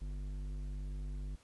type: tone with tanh clipping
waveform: triangle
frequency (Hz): 49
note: G1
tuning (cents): 0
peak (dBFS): -40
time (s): 0.01-1.36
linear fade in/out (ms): 10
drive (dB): 16
effects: pink hiss -66 dBFS RMS until 1.43 s + resampled to 24000 Hz